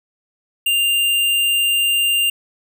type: tone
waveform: square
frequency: 2794 Hz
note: F7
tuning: in tune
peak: -15 dBFS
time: 0.66-2.3 s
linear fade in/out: 5 ms
effects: none